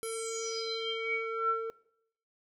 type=tone with low-pass filter sweep; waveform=square; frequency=451.1 Hz; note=A4; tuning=43 cents sharp; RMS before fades=-34 dBFS; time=0.03-1.7 s; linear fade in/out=0 ms; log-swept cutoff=11000 to 1000 Hz; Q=10; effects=noise-tail reverb RT60 0.7 s tail -21 dB re dry